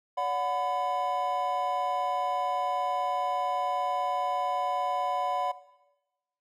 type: tone cluster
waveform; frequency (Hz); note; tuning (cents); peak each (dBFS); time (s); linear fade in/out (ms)
triangle; 573 / 732 / 1003; D5 / F#5 / B5; -43 / -19 / +26; -32 / -28 / -29; 0.17-5.52; 10
effects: noise-tail reverb RT60 1.0 s tail -17 dB re dry